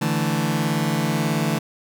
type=chord; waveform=sawtooth; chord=D suspended second; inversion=none; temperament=just; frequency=146.83 / 165.19 / 220.2 Hz; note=D3 / E3 / A3; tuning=0 / +4 / +2 cents; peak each=-20 dBFS; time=0.01-1.59 s; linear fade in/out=10 ms; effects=none